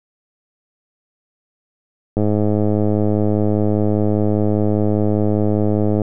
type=click train; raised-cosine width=2 ms; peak=-5 dBFS; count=405; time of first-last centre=2.17-6.018 s; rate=105 Hz; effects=none